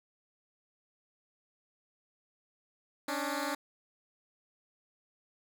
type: tone pair together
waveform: 10% pulse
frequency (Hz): 277.2 / 297.2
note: C#4 / D4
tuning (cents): 0 / +21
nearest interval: minor second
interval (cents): 121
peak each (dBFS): -27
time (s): 3.08-3.55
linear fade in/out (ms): 5
effects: none